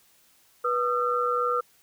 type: tone cluster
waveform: sine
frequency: 488 / 1223 / 1346 Hz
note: B4 / D#6 / E6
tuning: -21 / -30 / +36 cents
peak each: -27 dBFS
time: 0.64-1.61 s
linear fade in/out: 10 ms
effects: white hiss -61 dBFS RMS until 1.82 s